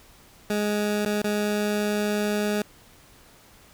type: tone with dropouts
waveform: 20% pulse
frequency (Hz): 208.4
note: G#3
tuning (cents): +6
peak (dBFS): -18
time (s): 0.5-2.62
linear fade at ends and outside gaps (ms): 2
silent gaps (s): 1.05-1.06 / 1.218-1.243
effects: pink hiss -53 dBFS RMS until 3.73 s